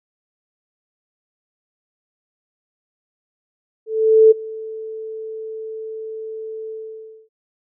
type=tone with ADSR envelope; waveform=sine; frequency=440.3 Hz; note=A4; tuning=1 cent sharp; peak=-5 dBFS; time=3.86-7.29 s; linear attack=450 ms; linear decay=16 ms; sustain=-22 dB; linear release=590 ms; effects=none